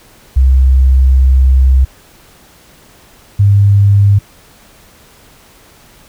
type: tone pair in turn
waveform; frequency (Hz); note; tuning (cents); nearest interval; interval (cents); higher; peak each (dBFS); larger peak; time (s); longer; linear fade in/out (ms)
sine; 65.41 / 100.59; C2 / G2; 0 / +45; perfect fifth; 745; second; -4; neither; 0.36-1.85 / 3.39-4.19; first; 10
effects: pink hiss -43 dBFS RMS until 6.08 s